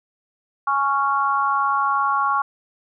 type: chord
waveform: sine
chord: Db major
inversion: second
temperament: just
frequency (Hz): 831.5 / 1108.7 / 1385.9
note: Ab5 / Db6 / F6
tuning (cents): +2 / 0 / -14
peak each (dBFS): -24 / -19 / -24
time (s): 0.67-2.42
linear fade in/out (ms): 5
effects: none